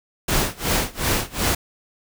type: noise with tremolo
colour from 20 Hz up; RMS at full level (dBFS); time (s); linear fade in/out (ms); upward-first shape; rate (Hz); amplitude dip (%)
pink; -19; 0.28-1.55; 5; sine; 2.7; 95
effects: none